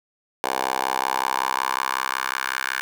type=tone with high-pass filter sweep; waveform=10% pulse; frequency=65.41 Hz; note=C2; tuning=in tune; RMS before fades=-25 dBFS; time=0.44-2.81 s; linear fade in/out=0 ms; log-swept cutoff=670 to 1500 Hz; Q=3; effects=none